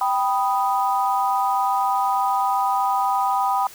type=chord; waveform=sine; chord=G augmented; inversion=none; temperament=equal; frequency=784 / 987.8 / 1244.5 Hz; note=G5 / B5 / D#6; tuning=0 / 0 / 0 cents; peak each=-21 / -22 / -25 dBFS; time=0.01-3.67 s; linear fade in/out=2 ms; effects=white hiss -43 dBFS RMS until 3.74 s